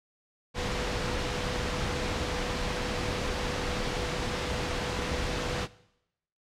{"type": "tone in noise", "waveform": "sine", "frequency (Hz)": 493.9, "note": "B4", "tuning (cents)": 0, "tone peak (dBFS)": -37, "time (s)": [0.54, 5.68], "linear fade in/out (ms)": 50, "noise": "pink", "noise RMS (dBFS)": -31, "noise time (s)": [0.54, 5.68], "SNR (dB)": -9, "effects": ["noise-tail reverb RT60 0.8 s tail -19 dB re dry", "low-pass 5000 Hz 12 dB/octave"]}